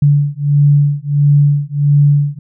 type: beating tone pair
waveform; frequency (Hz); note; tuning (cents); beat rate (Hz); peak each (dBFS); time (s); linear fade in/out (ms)
sine; 143.7 / 145.2; D3 / D3; -37 / -19; 1.5; -11; 0.02-2.39; 5
effects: none